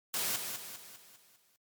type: noise with echo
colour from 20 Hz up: white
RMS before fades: -33 dBFS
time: 0.14-0.36 s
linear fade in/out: 0 ms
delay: 200 ms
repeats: 6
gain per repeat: -6 dB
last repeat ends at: 1.56 s
effects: high-pass 100 Hz 12 dB/octave + MP3 96 kbps